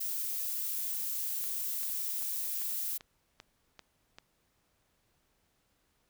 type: noise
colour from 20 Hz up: violet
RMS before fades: -35 dBFS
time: 0-2.98 s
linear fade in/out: 10 ms
type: click train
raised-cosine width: 0.2 ms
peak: -30 dBFS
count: 8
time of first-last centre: 1.44-4.185 s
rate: 2.55 Hz
effects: pink hiss -74 dBFS RMS until 6.09 s